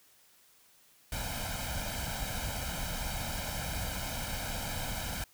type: noise with comb filter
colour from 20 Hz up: pink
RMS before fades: -36 dBFS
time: 1.12-5.24 s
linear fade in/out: 2 ms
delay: 1.3 ms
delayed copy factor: +0.8
effects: white hiss -63 dBFS RMS until 5.33 s